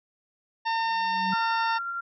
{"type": "harmonic tone", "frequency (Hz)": 908, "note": "A#5", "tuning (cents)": -46, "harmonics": [1, 2, 3, 4, 5, 6], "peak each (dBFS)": [-25, -32, -37, -40, -41, -41], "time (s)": [0.65, 1.79], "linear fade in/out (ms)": 20}
{"type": "tone with exponential growth", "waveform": "sine", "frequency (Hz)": 190, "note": "F#3", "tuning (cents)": 46, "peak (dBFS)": -27, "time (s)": [0.78, 1.34], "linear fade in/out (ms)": 5, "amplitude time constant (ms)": 120}
{"type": "tone with tremolo", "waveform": "sine", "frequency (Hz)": 1381, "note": "F6", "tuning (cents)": -20, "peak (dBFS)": -28, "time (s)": [1.32, 2.01], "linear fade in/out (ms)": 10, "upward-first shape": "triangle", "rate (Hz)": 11, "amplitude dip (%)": 30}
{"effects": []}